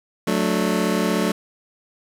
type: chord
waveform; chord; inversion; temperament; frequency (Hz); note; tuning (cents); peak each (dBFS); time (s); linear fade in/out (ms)
25% pulse; D major; first; just; 183.54 / 220.2 / 293.7; F#3 / A3 / D4; -14 / +2 / 0; -19 / -19 / -21; 0.27-1.32; 5
effects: resampled to 32000 Hz + 7-bit